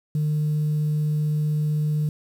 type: tone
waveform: sine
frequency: 151.3 Hz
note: D#3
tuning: 48 cents flat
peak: -18 dBFS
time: 0.15-2.09 s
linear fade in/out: 2 ms
effects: tanh soft clip ceiling -18 dBFS + 8-bit